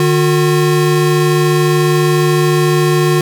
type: tone pair together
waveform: square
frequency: 151.36 / 360 Hz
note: D#3 / F#4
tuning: -47 / -47 cents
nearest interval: octave + minor third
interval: 1500 cents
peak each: -13 dBFS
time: 0-3.21 s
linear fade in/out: 2 ms
effects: none